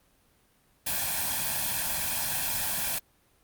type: noise with comb filter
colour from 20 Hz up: white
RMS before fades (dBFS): -29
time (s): 0.86-2.99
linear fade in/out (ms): 10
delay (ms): 1.2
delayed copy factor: +0.85
effects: pink hiss -65 dBFS RMS until 3.43 s + Opus 32 kbps